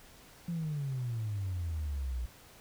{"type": "exponential sweep", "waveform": "sine", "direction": "down", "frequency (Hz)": [174.61, 58.27], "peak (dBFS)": -31, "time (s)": [0.48, 2.26], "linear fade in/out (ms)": 5, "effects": ["tanh soft clip ceiling -29 dBFS", "pink hiss -56 dBFS RMS until 2.6 s"]}